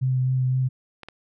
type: tone with vibrato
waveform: sine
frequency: 129.1 Hz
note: C3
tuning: 23 cents flat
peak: -19 dBFS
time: 0.01-0.69 s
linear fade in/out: 20 ms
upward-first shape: triangle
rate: 3.9 Hz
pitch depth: 16 cents each way
type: clicks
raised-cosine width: 0.3 ms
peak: -23 dBFS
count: 2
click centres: 1.033 / 1.086 s
effects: none